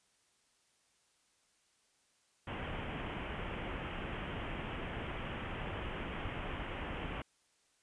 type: low-pass noise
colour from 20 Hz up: pink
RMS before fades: -41 dBFS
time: 2.47-7.22 s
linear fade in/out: 5 ms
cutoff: 3200 Hz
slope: 96 dB/octave
effects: white hiss -73 dBFS RMS until 7.82 s + resampled to 22050 Hz